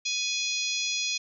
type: harmonic tone with a mistuned harmonic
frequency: 830.6 Hz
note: G#5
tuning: in tune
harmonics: 3 / 4 / 5 / 6 / 7 / 8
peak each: -32 / -33 / -34 / -35 / -35 / -36 dBFS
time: 0.05-1.18 s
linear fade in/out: 10 ms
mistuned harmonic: 4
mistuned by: +27 cents
effects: none